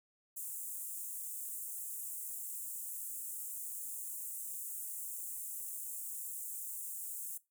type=high-pass noise; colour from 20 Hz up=pink; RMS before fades=-43 dBFS; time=0.36-7.38 s; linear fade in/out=10 ms; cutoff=7600 Hz; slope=48 dB/octave; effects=noise-tail reverb RT60 0.2 s tail -18 dB re dry